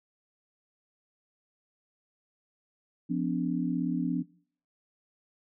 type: tone cluster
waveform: sine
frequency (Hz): 174.6 / 252.5 / 289.7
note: F3 / B3 / D4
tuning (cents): 0 / +39 / -24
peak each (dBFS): -31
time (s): 3.09-4.23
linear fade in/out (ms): 20
effects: noise-tail reverb RT60 0.5 s tail -20 dB re dry